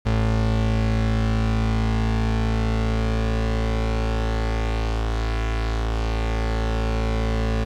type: tone pair together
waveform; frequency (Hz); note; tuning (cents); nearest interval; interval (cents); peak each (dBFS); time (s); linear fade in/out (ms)
35% pulse; 55.42 / 110.9; A1 / A2; +13 / +14; octave; 1201; -19 / -21; 0.05-7.65; 20
effects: low-pass 5000 Hz 12 dB/octave + 9-bit